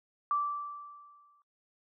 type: tone with exponential decay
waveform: sine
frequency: 1166 Hz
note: D6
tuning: 13 cents flat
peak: -25 dBFS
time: 0.31-1.42 s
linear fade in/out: 1 ms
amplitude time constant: 240 ms
effects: noise-tail reverb RT60 0.1 s tail -20 dB re dry

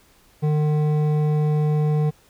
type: tone with hard clipping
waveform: sine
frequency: 151.2 Hz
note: D#3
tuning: 49 cents flat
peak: -19 dBFS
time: 0.42-2.11 s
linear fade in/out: 20 ms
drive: 10 dB
effects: pink hiss -56 dBFS RMS until 2.29 s

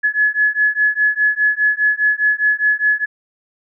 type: beating tone pair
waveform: sine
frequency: 1700 / 1704.9 Hz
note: G#6 / G#6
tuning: +40 / +45 cents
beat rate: 4.9 Hz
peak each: -16 dBFS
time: 0.03-3.06 s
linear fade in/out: 20 ms
effects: none

